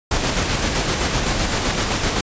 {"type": "noise with tremolo", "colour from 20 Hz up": "pink", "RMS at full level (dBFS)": -19, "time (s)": [0.11, 2.21], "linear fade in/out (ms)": 5, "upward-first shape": "square", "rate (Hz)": 7.8, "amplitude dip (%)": 30, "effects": ["resampled to 16000 Hz"]}